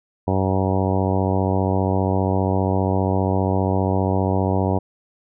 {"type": "harmonic tone", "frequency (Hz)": 95, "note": "F#2", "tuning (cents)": 46, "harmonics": [1, 2, 3, 4, 5, 6, 7, 8, 9, 10], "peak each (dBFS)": [-21, -24, -26, -27, -28, -29, -29, -30, -31, -31], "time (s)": [0.27, 4.79], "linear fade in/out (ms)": 10, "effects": []}